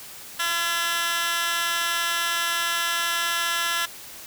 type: tone with high-pass filter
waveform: 15% pulse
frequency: 339.4 Hz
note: F4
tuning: 49 cents flat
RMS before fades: -25 dBFS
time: 0.39-3.86 s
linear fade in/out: 10 ms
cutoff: 1900 Hz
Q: 1.8
effects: white hiss -41 dBFS RMS until 4.26 s